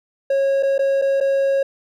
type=tone with dropouts; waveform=triangle; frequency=547 Hz; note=C#5; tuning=23 cents flat; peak=-13 dBFS; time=0.3-1.63 s; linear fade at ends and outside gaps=5 ms; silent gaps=0.627-0.631 / 0.781-0.791 / 1.016-1.02 / 1.203-1.209 s; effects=none